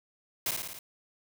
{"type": "noise with echo", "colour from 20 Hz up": "white", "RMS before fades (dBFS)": -30, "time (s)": [0.46, 0.51], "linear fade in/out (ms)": 2, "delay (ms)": 56, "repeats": 5, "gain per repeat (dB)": -3, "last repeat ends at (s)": 0.79, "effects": []}